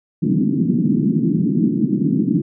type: band-pass noise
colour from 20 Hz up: pink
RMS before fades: -17 dBFS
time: 0.22-2.42 s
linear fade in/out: 10 ms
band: 150 to 320 Hz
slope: 48 dB/octave
effects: none